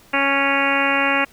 harmonic tone with a mistuned harmonic, 277.2 Hz, C#4, in tune, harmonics 1 / 2 / 3 / 4 / 5 / 6 / 7 / 8 / 9 / 10, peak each -25 / -25 / -25 / -25 / -25 / -25 / -25 / -25 / -25 / -25 dBFS, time 0.13-1.25 s, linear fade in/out 10 ms, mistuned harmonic 9, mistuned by -18 cents, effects pink hiss -50 dBFS RMS until 1.32 s

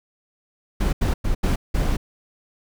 brown noise bursts at uneven times, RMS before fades -20 dBFS, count 5, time 0.8-0.93 / 1.01-1.14 / 1.24-1.35 / 1.43-1.56 / 1.74-1.97 s, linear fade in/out 10 ms, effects none

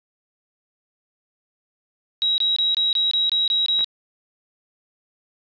sine tone bursts, 3843 Hz, B7, 48 cents flat, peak -17 dBFS, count 9, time 2.22-3.844 s, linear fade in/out 0 ms, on 160 ms, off 23 ms
clicks, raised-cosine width 0.3 ms, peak -19 dBFS, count 2, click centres 3.792 / 3.808 s
effects resampled to 11025 Hz + 8-bit

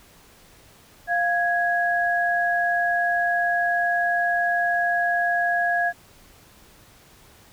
sine tone pair together, 698.4 / 1661.2 Hz, F5 / G#6, 0 / 0 cents, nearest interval octave + minor third, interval 1500 cents, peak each -22 dBFS, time 1.07-5.93 s, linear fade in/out 50 ms, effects pink hiss -52 dBFS RMS until 7.52 s

